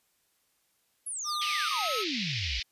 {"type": "exponential sweep", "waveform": "sine", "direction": "down", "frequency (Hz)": [11410, 52], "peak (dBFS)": -33, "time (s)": [1.06, 2.6], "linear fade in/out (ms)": 10}
{"type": "tone with pitch glide", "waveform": "square", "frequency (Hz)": [1205, 1291.5], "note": ["D6", "E6"], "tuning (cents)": [44, -36], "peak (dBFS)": -32, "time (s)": [1.24, 2.05], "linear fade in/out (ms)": 50, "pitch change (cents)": 120, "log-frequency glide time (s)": [1.64, 1.88]}
{"type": "band-pass noise", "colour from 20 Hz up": "pink", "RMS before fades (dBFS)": -34, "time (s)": [1.41, 2.63], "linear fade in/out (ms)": 10, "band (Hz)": [2100, 5200], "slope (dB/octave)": 48}
{"effects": ["white hiss -72 dBFS RMS until 2.71 s", "resampled to 32000 Hz"]}